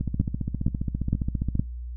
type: two click trains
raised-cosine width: 5 ms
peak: -9 / -14 dBFS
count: 4 / 24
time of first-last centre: 0.2-1.595 / 0.01-1.554 s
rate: 2.15 / 14.9 Hz
effects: noise-tail reverb RT60 0.2 s tail -22 dB re dry + added 60 Hz sine -32 dBFS peak until 1.96 s